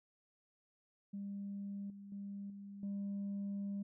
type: tone with level steps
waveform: sine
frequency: 200 Hz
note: G3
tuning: 35 cents sharp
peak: -40 / -49 / -42 / -47 / -36 dBFS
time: 1.13-3.83 s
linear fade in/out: 10 ms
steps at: 1.9 / 2.12 / 2.5 / 2.83 s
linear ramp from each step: 2 ms
effects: tanh soft clip ceiling -36 dBFS